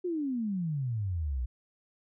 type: exponential sweep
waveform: sine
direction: down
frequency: 370 to 58.27 Hz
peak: -29 dBFS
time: 0.04-1.46 s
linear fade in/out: 10 ms
effects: none